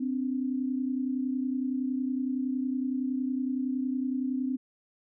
sine tone pair together, 256.9 / 287.7 Hz, C4 / D4, -32 / -36 cents, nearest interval major second, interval 196 cents, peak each -28 / -34 dBFS, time 0-4.57 s, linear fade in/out 10 ms, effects none

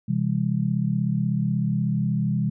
sine tone cluster, 128.7 / 164.9 / 201.3 Hz, C3 / E3 / G3, -28 / +1 / +46 cents, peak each -25 dBFS, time 0.08-2.5 s, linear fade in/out 10 ms, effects none

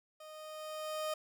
30% pulse tone with level ramp, 619 Hz, D#5, 9 cents flat, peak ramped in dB -47 to -31 dBFS, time 0.2-1.14 s, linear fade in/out 5 ms, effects none

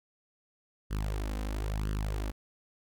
sawtooth tone with flanger, 51.91 Hz, G#1, in tune, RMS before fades -33 dBFS, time 0.9-2.32 s, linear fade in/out 20 ms, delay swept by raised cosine 0.63 to 3.93 ms, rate 1 Hz, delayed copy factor +0.8, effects none

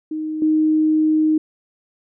sine tone with level steps, 311.1 Hz, D#4, in tune, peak -22 / -13 dBFS, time 0.11-1.38 s, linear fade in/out 5 ms, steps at 0.42 s, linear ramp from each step 2 ms, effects none

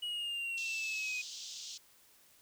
triangle linear sweep, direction down, 2919 to 2489 Hz, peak -34 dBFS, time 0.02-1.22 s, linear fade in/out 10 ms
white band-pass noise, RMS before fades -46 dBFS, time 0.57-1.78 s, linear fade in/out 10 ms, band 3000 to 6900 Hz, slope 48 dB/octave
effects white hiss -64 dBFS RMS until 2.41 s

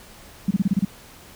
sine tone bursts, 194.4 Hz, G3, 14 cents flat, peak -15 dBFS, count 7, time 0.48-0.85 s, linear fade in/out 5 ms, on 28 ms, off 29 ms, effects pink hiss -46 dBFS RMS until 1.35 s

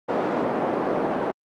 pink band-pass noise, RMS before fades -24 dBFS, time 0.08-1.32 s, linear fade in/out 20 ms, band 270 to 820 Hz, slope 12 dB/octave, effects high-pass 150 Hz 12 dB/octave + Opus 48 kbps

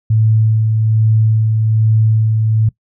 sine tone with tremolo, 110 Hz, A2, in tune, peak -8 dBFS, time 0.1-2.69 s, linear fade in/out 5 ms, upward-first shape sine, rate 1.2 Hz, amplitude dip 30%, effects noise-tail reverb RT60 0.1 s tail -21 dB re dry

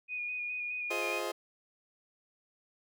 sine tone with vibrato, 2464 Hz, D#7, 17 cents flat, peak -34 dBFS, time 0.08-1.22 s, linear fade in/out 50 ms, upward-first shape square, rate 4.8 Hz, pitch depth 18 cents each way
30% pulse chord, F minor seventh, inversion none, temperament just, 349.2 / 419.1 / 523.8 / 628.6 Hz, F4 / Ab4 / C5 / Eb5, 0 / +16 / +2 / +18 cents, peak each -37 dBFS, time 0.9-1.32 s, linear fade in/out 10 ms
effects none

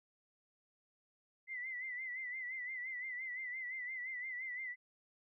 sine tone with vibrato, 2024 Hz, B6, 42 cents sharp, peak -40 dBFS, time 1.47-4.76 s, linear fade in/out 50 ms, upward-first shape sine, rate 5.8 Hz, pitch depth 70 cents each way, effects none

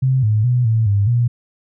sine tone with pitch steps, 131.1 / 107.3 / 123.7 / 112 / 100.9 / 119.8 Hz, C3 / A2 / B2 / A2 / G#2 / A#2, +4 / -43 / +3 / +31 / -49 / +48 cents, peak -12 dBFS, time 0.02-1.28 s, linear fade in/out 10 ms, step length 210 ms, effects none

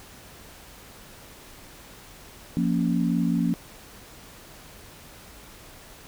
sine chord, Bb minor, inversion second, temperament equal with one note detuned, 174.61 / 233.1 / 278.3 Hz, F3 / Bb3 / Db4, 0 / 0 / +7 cents, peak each -24 / -25 / -27 dBFS, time 2.57-3.54 s, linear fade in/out 0 ms, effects pink hiss -47 dBFS RMS until 6.07 s

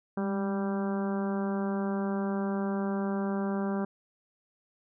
harmonic tone with a mistuned harmonic, 196 Hz, G3, in tune, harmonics 1 / 2 / 3 / 4 / 5 / 6 / 7 / 8, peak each -29 / -35 / -39 / -41 / -43 / -45 / -46 / -47 dBFS, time 0.17-3.85 s, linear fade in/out 5 ms, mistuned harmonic 1, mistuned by +36 cents, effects none

